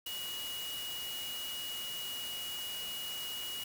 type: tone in noise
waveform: sine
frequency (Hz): 2902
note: F#7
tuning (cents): -34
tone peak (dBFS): -39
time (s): 0.06-3.64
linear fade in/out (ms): 5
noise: white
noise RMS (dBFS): -44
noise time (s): 0.06-3.64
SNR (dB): +2
effects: none